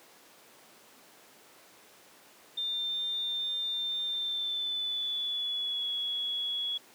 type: tone with pitch glide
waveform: sine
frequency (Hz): 3601 to 3360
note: A7 to G#7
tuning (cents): +39 to +19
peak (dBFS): -30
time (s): 2.57-6.78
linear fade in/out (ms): 10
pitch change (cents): -120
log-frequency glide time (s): 4.04-5.89
effects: pink hiss -56 dBFS RMS until 6.94 s + high-pass 300 Hz 12 dB/octave